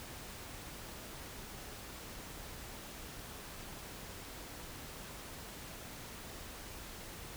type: silence
effects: pink hiss -48 dBFS RMS until 7.36 s